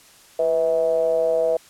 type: ring-modulated tone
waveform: triangle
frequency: 76.3 Hz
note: D#2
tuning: 33 cents flat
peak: -12 dBFS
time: 0.39-1.57 s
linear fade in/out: 5 ms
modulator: 571 Hz
effects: white hiss -50 dBFS RMS until 1.69 s + low-pass 11000 Hz 12 dB/octave